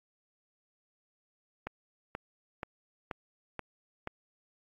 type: click train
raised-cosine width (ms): 0.5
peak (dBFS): -21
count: 6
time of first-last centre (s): 1.67-4.074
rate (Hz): 2.08
effects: AAC 64 kbps